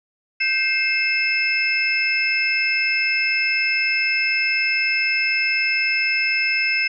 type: tone cluster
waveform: sine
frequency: 1549 / 2123 / 2627 / 5220 Hz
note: G6 / C7 / E7 / E8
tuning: -21 / +25 / -7 / -18 cents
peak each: -29 / -22 / -20 / -27 dBFS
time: 0.4-6.88 s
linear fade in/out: 10 ms
effects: none